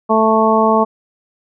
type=harmonic tone; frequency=220.4 Hz; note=A3; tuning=3 cents sharp; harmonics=1 / 2 / 3 / 4 / 5; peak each=-16 / -16 / -16 / -16 / -16 dBFS; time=0.09-0.85 s; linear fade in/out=20 ms; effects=none